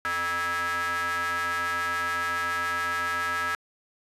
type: ring-modulated tone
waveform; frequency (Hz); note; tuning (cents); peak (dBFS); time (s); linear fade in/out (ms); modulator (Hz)
45% pulse; 173.7; F3; -9; -23; 0.05-3.55; 0; 1480
effects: resampled to 32000 Hz